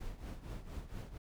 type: noise with tremolo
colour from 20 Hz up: brown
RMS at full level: -41 dBFS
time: 0-1.18 s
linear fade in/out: 10 ms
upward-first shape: triangle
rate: 4.3 Hz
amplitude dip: 80%
effects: none

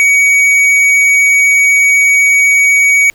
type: tone with tanh clipping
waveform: sine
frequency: 2254 Hz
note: C#7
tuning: 28 cents sharp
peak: -7 dBFS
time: 0-3.1 s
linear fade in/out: 0 ms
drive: 10 dB
effects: pink hiss -49 dBFS RMS until 3.14 s

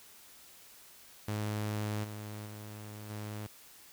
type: tone with level steps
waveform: sawtooth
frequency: 105.7 Hz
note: G#2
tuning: 31 cents sharp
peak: -29 / -37 / -40 / -35 dBFS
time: 1.28-3.47 s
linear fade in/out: 5 ms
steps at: 2.03 / 2.45 / 3.09 s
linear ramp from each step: 20 ms
effects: white hiss -56 dBFS RMS until 3.92 s

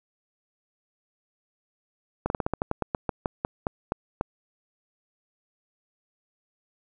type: slowing click train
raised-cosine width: 1 ms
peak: -11 dBFS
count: 16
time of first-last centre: 2.26-4.211 s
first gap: 41 ms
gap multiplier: 1.15
effects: none

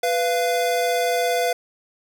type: tone pair together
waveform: square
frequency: 495.3 / 690 Hz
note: B4 / F5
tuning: +5 / -21 cents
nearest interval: tritone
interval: 574 cents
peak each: -23 / -22 dBFS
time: 0.03-1.53 s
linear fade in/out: 5 ms
effects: none

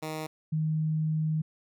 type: tone pair in turn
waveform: 10% pulse / sine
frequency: 156.4 / 156.4 Hz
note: D#3 / D#3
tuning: +9 / +9 cents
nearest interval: unison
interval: 0 cents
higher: neither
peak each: -25 dBFS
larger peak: neither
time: 0.02-0.27 / 0.52-1.42 s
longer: second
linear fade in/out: 10 ms
effects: none

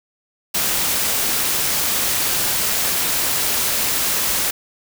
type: noise with amplitude modulation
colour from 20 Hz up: white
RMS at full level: -18 dBFS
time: 0.54-4.51 s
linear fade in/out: 10 ms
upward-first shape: sine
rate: 239 Hz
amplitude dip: 35%
effects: none

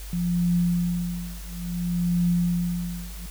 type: tone with tremolo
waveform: sine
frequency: 174.61 Hz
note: F3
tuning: in tune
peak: -18 dBFS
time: 0.13-3.26 s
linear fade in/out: 0 ms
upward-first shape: triangle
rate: 0.58 Hz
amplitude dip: 100%
effects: added 50 Hz sine -35 dBFS peak until 3.3 s + white hiss -44 dBFS RMS until 3.3 s

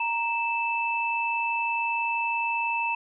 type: tone pair together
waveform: sine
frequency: 932.3 / 2637 Hz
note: A#5 / E7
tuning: 0 / 0 cents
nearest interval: octave + tritone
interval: 1800 cents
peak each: -27 dBFS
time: 0-2.95 s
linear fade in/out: 5 ms
effects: none

